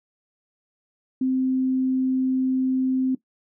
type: tone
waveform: sine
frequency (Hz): 260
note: C4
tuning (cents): -11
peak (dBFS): -19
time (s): 1.21-3.15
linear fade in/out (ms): 5
effects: noise-tail reverb RT60 0.1 s tail -17 dB re dry